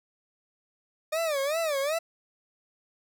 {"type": "tone with vibrato", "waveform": "40% pulse", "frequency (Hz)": 602, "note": "D5", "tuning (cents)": 43, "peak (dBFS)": -25, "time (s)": [1.12, 1.99], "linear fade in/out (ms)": 10, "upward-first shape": "sine", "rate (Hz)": 2.6, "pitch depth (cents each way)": 180, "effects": []}